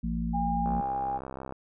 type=harmonic tone; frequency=57.1 Hz; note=A#1; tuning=35 cents flat; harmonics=1 / 3 / 4; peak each=-32 / -32 / -32 dBFS; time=0.03-0.81 s; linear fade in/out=10 ms
type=tone; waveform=sine; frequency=809 Hz; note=G#5; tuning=46 cents flat; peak=-28 dBFS; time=0.33-1.19 s; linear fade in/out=20 ms
type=click train; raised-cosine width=1 ms; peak=-24 dBFS; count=58; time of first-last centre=0.66-1.524 s; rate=66 Hz
effects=none

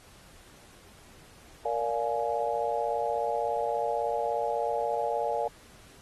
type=chord; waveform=sine; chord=Bb dominant seventh; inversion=none; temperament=just; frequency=466.2 / 582.7 / 699.2 / 839.1 Hz; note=Bb4 / D5 / F5 / Ab5; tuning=0 / -14 / +2 / +18 cents; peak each=-32 dBFS; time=1.65-5.48 s; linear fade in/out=5 ms; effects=pink hiss -55 dBFS RMS until 6.01 s + AAC 32 kbps

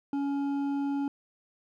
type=tone with hard clipping; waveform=sine; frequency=280.6 Hz; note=C#4; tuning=21 cents sharp; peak=-29 dBFS; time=0.13-1.08 s; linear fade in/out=2 ms; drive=7 dB; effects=none

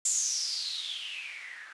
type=noise with low-pass filter sweep; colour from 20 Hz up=violet; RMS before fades=-34 dBFS; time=0.05-1.73 s; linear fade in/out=5 ms; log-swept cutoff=7500 to 1600 Hz; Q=8.8; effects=resampled to 24000 Hz

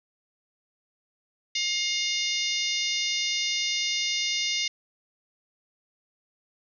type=harmonic tone with a mistuned harmonic; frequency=710 Hz; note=F5; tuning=28 cents sharp; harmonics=3 / 4 / 5 / 6 / 7 / 8 / 9; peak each=-31 / -32 / -31 / -37 / -32 / -35 / -36 dBFS; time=1.55-4.68 s; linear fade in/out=5 ms; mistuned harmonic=5; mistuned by=+30 cents; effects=none

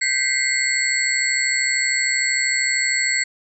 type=tone cluster; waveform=sine; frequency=1570 / 1974 / 2107 / 4371 / 7680 Hz; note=G6 / B6 / C7 / C#8 / B8; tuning=+2 / -1 / +12 / -25 / -49 cents; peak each=-31 / -23 / -22 / -25 / -24 dBFS; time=0.01-3.24 s; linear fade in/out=10 ms; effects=none

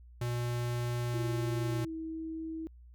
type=tone; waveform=square; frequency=120.6 Hz; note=B2; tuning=41 cents flat; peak=-32 dBFS; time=0.21-1.85 s; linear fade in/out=5 ms
type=tone with pitch glide; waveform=sine; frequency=340 to 321.7 Hz; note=F4 to E4; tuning=-46 to -42 cents; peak=-36 dBFS; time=1.14-2.67 s; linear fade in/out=0 ms; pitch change=-96 cents; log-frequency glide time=1.57-1.94 s
effects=added 60 Hz sine -51 dBFS peak until 2.94 s

